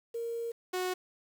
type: tone pair in turn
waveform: sine / sawtooth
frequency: 465 / 366.8 Hz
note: A#4 / F#4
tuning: -4 / -15 cents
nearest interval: major third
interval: 411 cents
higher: first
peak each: -33 / -27 dBFS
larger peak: second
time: 0.14-0.52 / 0.73-0.94 s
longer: first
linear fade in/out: 10 ms
effects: 9-bit